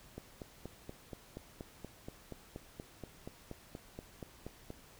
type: click train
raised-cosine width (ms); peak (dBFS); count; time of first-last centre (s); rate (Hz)
2; -30; 20; 0.18-4.704; 4.2
effects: pink hiss -59 dBFS RMS until 4.99 s